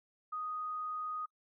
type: tone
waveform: sine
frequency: 1244.5 Hz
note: D#6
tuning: in tune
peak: -36 dBFS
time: 0.32-1.26 s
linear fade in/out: 10 ms
effects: noise-tail reverb RT60 0.1 s tail -26 dB re dry